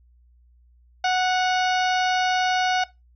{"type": "harmonic tone with a mistuned harmonic", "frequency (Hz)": 738, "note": "F#5", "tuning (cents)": -5, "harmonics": [1, 2, 3, 4, 5, 6, 7, 8], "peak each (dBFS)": [-20, -26, -30, -32, -34, -36, -37, -38], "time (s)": [1.04, 2.84], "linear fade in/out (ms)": 5, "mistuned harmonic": 4, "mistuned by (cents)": -33, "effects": ["noise-tail reverb RT60 0.2 s tail -19 dB re dry", "added 60 Hz sine -53 dBFS peak until 3.15 s"]}